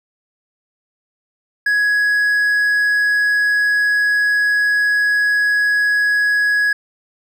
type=tone; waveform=triangle; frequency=1671 Hz; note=G#6; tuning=10 cents sharp; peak=-11 dBFS; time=1.66-6.73 s; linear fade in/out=5 ms; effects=none